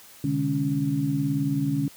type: tone cluster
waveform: sine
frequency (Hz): 130.6 / 149.3 / 207.6 / 278.3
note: C3 / D3 / G#3 / C#4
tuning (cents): -3 / +29 / 0 / +7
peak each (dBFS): -31 / -26 / -34 / -25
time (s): 0.24-1.88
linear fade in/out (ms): 2
effects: white hiss -49 dBFS RMS until 1.96 s + high-pass 60 Hz 12 dB/octave